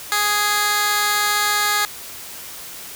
15% pulse tone with high-pass filter, 415.3 Hz, G#4, in tune, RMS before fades -19 dBFS, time 0.12-1.85 s, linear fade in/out 0 ms, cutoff 1400 Hz, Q 0.67, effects white hiss -35 dBFS RMS until 2.95 s

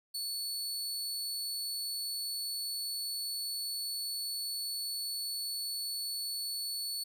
sawtooth tone, 4435 Hz, C#8, in tune, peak -32 dBFS, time 0.14-7.04 s, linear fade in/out 10 ms, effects none

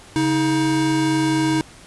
square tone pair together, 139.17 / 316.7 Hz, C#3 / D#4, +7 / +31 cents, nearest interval octave + major second, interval 1424 cents, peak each -25 / -18 dBFS, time 0.16-1.61 s, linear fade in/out 0 ms, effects pink hiss -44 dBFS RMS until 1.86 s + resampled to 24000 Hz

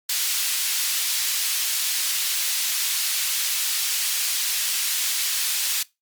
pink high-pass noise, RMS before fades -24 dBFS, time 0.09-5.83 s, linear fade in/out 5 ms, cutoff 3200 Hz, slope 12 dB/octave, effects noise-tail reverb RT60 0.2 s tail -21 dB re dry + Opus 48 kbps

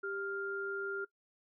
sine tone pair together, 394 / 1400 Hz, G4 / F6, +9 / +4 cents, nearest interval octave + minor seventh, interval 2195 cents, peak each -39 / -38 dBFS, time 0.03-1.05 s, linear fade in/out 10 ms, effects noise-tail reverb RT60 0.1 s tail -19 dB re dry

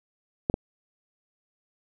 clicks, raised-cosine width 2 ms, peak -10 dBFS, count 2, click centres 0.499 / 0.541 s, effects none

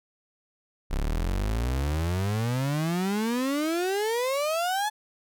35% pulse exponential sweep, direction up, 32.73 to 867 Hz, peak -23 dBFS, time 0.9-4.9 s, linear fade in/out 20 ms, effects none

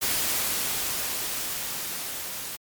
white noise with level ramp, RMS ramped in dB -25 to -35 dBFS, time 0.01-2.57 s, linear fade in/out 20 ms, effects MP3 96 kbps

